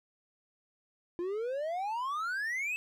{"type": "exponential sweep", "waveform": "triangle", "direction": "up", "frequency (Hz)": [339.4, 2645], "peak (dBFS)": -30, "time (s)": [1.19, 2.76], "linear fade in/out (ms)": 0, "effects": []}